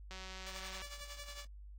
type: click train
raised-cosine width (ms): 0.2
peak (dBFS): -31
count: 134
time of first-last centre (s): 0.11-0.817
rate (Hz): 188
type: tone with tremolo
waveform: 5% pulse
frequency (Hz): 578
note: D5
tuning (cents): -28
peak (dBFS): -34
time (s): 0.46-1.45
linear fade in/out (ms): 5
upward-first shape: triangle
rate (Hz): 11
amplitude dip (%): 70
effects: added 50 Hz sine -49 dBFS peak until 1.78 s + AAC 48 kbps